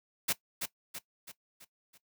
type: noise with echo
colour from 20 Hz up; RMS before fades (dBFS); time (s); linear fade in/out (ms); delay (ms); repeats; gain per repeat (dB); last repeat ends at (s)
white; -29; 0.28-0.33; 10; 330; 5; -6; 1.98
effects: noise-tail reverb RT60 0.1 s tail -17 dB re dry + high-pass 80 Hz 12 dB/octave